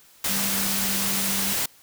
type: tone in noise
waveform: sine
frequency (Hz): 196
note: G3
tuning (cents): 0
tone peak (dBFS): -31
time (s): 0.29-1.53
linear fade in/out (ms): 5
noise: white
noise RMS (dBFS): -25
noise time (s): 0.24-1.66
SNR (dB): -9
effects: white hiss -54 dBFS RMS until 1.82 s